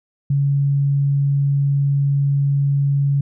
sine tone, 140.4 Hz, C#3, 22 cents sharp, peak -14 dBFS, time 0.3-3.21 s, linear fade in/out 5 ms, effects none

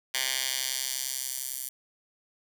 10% pulse tone with high-pass filter sweep, 131.3 Hz, C3, 6 cents sharp, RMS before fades -32 dBFS, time 0.14-1.69 s, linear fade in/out 5 ms, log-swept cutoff 2500 to 9700 Hz, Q 0.85, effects none

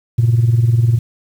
sine tone with tremolo, 116.54 Hz, A#2, in tune, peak -5 dBFS, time 0.18-0.99 s, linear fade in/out 10 ms, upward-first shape sine, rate 20 Hz, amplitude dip 70%, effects tanh soft clip ceiling -5 dBFS + 7-bit

